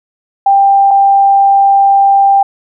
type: tone pair in turn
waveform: sine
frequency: 791 / 791 Hz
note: G5 / G5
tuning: +15 / +15 cents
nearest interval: unison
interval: 0 cents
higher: neither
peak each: -4 dBFS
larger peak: neither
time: 0.46-0.91 / 0.91-2.43 s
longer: second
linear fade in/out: 5 ms
effects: none